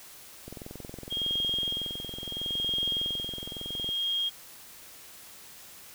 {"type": "click train", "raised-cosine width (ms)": 2, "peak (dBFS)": -27, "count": 75, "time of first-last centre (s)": [0.48, 3.89], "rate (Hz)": 21.7}
{"type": "tone with tremolo", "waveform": "sine", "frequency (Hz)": 3245, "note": "G#7", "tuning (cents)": -41, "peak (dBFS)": -26, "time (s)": [1.1, 4.3], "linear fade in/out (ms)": 20, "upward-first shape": "sine", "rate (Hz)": 0.73, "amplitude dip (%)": 75}
{"effects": ["white hiss -49 dBFS RMS until 5.94 s"]}